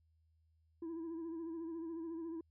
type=tone with vibrato; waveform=sine; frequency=329.6 Hz; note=E4; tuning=in tune; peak=-38 dBFS; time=0.82-2.41 s; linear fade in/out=5 ms; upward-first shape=sine; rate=14 Hz; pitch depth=51 cents each way; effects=tanh soft clip ceiling -40 dBFS + added 80 Hz sine -70 dBFS peak until 2.5 s